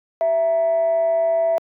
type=tone with frequency modulation; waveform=sine; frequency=662 Hz; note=E5; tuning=7 cents sharp; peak=-14 dBFS; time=0.21-1.58 s; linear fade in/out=0 ms; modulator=278 Hz; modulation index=0.2; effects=tanh soft clip ceiling -11 dBFS + high-pass 400 Hz 12 dB/octave